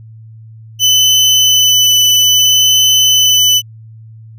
30% pulse tone with vibrato, 3008 Hz, F#7, 28 cents sharp, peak -4 dBFS, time 0.79-3.62 s, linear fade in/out 50 ms, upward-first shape sine, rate 0.6 Hz, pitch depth 9 cents each way, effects added 111 Hz sine -32 dBFS peak until 4.38 s

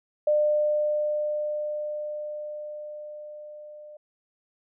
sine tone with level ramp, 600 Hz, D5, 37 cents sharp, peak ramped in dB -18 to -42 dBFS, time 0.27-3.97 s, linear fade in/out 5 ms, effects none

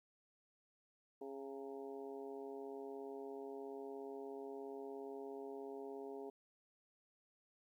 harmonic tone with a mistuned harmonic, 137 Hz, C#3, 20 cents flat, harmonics 2 / 3 / 4 / 5 / 6 / 7, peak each -53 / -47 / -59 / -56 / -60 / -61 dBFS, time 1.21-6.3 s, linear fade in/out 5 ms, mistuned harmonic 7, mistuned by -74 cents, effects 13-bit

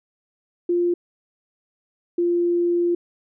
sine tone pair in turn, 349.2 / 347 Hz, F4 / F4, 0 / -11 cents, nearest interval unison, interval 11 cents, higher first, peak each -17 dBFS, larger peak neither, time 0.69-0.94 / 2.18-2.95 s, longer second, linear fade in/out 5 ms, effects none

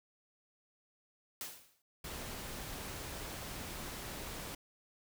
white noise with exponential decay, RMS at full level -40 dBFS, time 1.41-1.82 s, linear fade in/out 1 ms, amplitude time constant 88 ms
pink noise, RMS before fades -44 dBFS, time 2.04-4.55 s, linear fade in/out 5 ms
effects none

